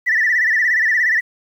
sine tone with vibrato, 1864.7 Hz, A#6, in tune, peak -12 dBFS, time 0.06-1.21 s, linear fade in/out 20 ms, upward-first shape sine, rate 17 Hz, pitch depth 120 cents each way, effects tanh soft clip ceiling -8 dBFS + 8-bit

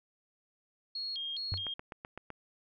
sine tone with vibrato, 3729 Hz, A#7, in tune, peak -35 dBFS, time 0.95-1.74 s, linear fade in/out 5 ms, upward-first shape square, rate 2.4 Hz, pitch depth 250 cents each way
sine tone with exponential decay, 94.6 Hz, F#2, 39 cents sharp, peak -29 dBFS, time 1.52-1.7 s, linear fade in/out 0 ms, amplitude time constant 38 ms
click train, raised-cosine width 0.5 ms, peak -27 dBFS, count 7, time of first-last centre 1.54-2.303 s, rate 7.86 Hz
effects none

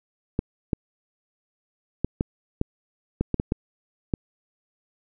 clicks, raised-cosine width 3 ms, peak -9 dBFS, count 10, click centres 0.391 / 0.732 / 2.046 / 2.209 / 2.614 / 3.21 / 3.343 / 3.399 / 3.521 / 4.138 s, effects none

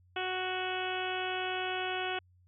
harmonic tone, 370.1 Hz, F#4, in tune, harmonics 1 / 2 / 3 / 4 / 5 / 6 / 7 / 8 / 9, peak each -38 / -37 / -44 / -39 / -46 / -45 / -41 / -42 / -45 dBFS, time 0.16-2.19 s, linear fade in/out 5 ms, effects added 90 Hz sine -61 dBFS peak until 2.47 s

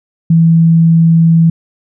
sine tone, 164.81 Hz, E3, in tune, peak -4 dBFS, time 0.3-1.5 s, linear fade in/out 5 ms, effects none

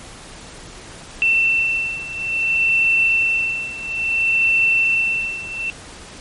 sine beating tone pair, 2686 / 2686.59 Hz, E7 / E7, +32 / +32 cents, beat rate 0.59 Hz, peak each -17 / -20 dBFS, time 1.22-5.7 s, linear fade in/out 0 ms, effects pink hiss -38 dBFS RMS until 6.2 s + MP3 48 kbps

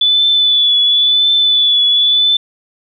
sine tone with vibrato, 3469 Hz, A7, 25 cents flat, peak -8 dBFS, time 0.01-2.37 s, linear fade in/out 5 ms, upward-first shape triangle, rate 0.95 Hz, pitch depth 35 cents each way, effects none

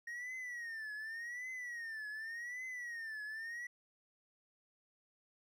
triangle tone with vibrato, 1864.7 Hz, A#6, in tune, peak -40 dBFS, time 0.07-3.67 s, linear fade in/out 5 ms, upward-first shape triangle, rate 0.87 Hz, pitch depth 170 cents each way, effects none

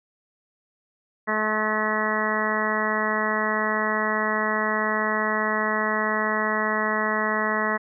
harmonic tone, 215.2 Hz, A3, 38 cents flat, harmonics 1 / 2 / 3 / 4 / 5 / 6 / 7 / 8 / 9, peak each -30 / -31 / -30 / -33 / -28 / -32 / -34 / -30 / -28 dBFS, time 1.27-7.78 s, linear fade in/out 20 ms, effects none

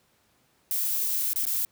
violet noise with dropouts, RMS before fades -27 dBFS, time 0.71-1.65 s, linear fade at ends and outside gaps 1 ms, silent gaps 1.333-1.359 / 1.454-1.467 s, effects pink hiss -66 dBFS RMS until 1.71 s + high-pass 80 Hz 12 dB/octave

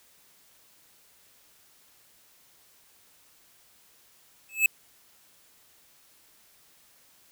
square tone with exponential growth, 2603 Hz, E7, 22 cents flat, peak -15 dBFS, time 4.49-4.66 s, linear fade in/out 2 ms, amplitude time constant 36 ms, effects white hiss -60 dBFS RMS until 7.31 s

